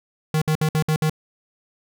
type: tone bursts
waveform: square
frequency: 155.56 Hz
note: D#3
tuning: in tune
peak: -18 dBFS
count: 6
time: 0.34-1.097 s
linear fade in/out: 2 ms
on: 77 ms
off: 59 ms
effects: none

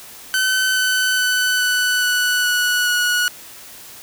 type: tone with pitch steps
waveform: sawtooth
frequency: 1523 / 1512.5 / 1502 / 1491.7 / 1481.4 / 1471.1 / 1461 Hz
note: F#6 / F#6 / F#6 / F#6 / F#6 / F#6 / F#6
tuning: +50 / +38 / +26 / +14 / +2 / -10 / -22 cents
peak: -12 dBFS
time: 0.34-3.28 s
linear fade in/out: 0 ms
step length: 420 ms
effects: white hiss -39 dBFS RMS until 4.02 s

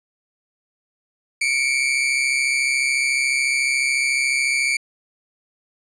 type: tone pair together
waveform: 40% pulse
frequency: 2200 / 2334 Hz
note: C#7 / D7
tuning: -14 / -11 cents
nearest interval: minor second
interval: 103 cents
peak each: -21 / -19 dBFS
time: 1.41-4.77 s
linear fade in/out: 5 ms
effects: resampled to 22050 Hz

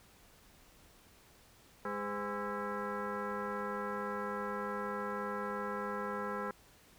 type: tone with frequency modulation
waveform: sine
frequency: 408.8 Hz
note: G#4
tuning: 27 cents flat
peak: -35 dBFS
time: 1.85-6.51 s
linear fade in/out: 2 ms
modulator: 307 Hz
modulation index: 3.9
effects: pink hiss -62 dBFS RMS until 6.98 s

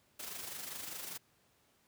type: noise with amplitude modulation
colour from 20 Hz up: white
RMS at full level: -42 dBFS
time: 0.19-1.18 s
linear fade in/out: 10 ms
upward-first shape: sine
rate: 25 Hz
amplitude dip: 50%
effects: pink hiss -71 dBFS RMS until 1.87 s + high-pass 80 Hz 12 dB/octave

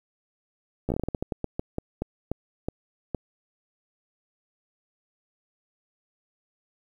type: slowing click train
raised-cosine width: 2 ms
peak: -14 dBFS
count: 18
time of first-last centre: 0.89-3.147 s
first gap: 13 ms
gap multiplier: 1.25
effects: 9-bit

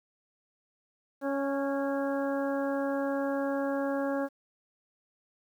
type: harmonic tone with a mistuned harmonic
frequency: 277.2 Hz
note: C#4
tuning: in tune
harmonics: 1 / 2 / 3 / 4 / 5 / 6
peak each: -31 / -31 / -39 / -42 / -43 / -42 dBFS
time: 1.21-4.29 s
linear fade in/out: 50 ms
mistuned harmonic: 6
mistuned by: -20 cents
effects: 10-bit

